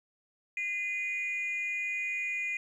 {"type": "tone pair together", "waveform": "sine", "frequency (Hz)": [2051, 2450], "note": ["C7", "D#7"], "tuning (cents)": [-35, -27], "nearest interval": "minor third", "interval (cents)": 308, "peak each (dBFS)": [-34, -31], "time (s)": [0.57, 2.57], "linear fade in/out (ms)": 2, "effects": ["tanh soft clip ceiling -26 dBFS", "11-bit"]}